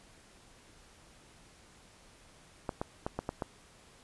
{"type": "clicks", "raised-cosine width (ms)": 1, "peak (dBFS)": -19, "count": 6, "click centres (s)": [2.692, 2.815, 3.065, 3.19, 3.291, 3.422], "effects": ["pink hiss -59 dBFS RMS until 4.03 s", "resampled to 24000 Hz"]}